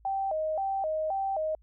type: tone with vibrato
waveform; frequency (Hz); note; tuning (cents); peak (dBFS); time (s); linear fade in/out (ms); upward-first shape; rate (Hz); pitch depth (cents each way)
sine; 698; F5; -1; -27; 0.05-1.55; 2; square; 1.9; 190
effects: added 55 Hz sine -56 dBFS peak until 1.62 s